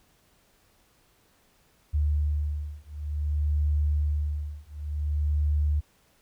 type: beating tone pair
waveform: sine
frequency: 74 / 74.55 Hz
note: D2 / D2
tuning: +14 / +27 cents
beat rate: 0.55 Hz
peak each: -27 dBFS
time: 1.93-5.81 s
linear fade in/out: 20 ms
effects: pink hiss -64 dBFS RMS until 6.21 s